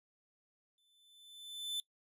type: tone with exponential growth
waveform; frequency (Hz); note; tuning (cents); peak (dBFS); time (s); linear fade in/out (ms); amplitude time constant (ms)
45% pulse; 3520; A7; 0; -34; 0.78-1.8; 1; 220
effects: noise-tail reverb RT60 0.1 s tail -22 dB re dry + resampled to 32000 Hz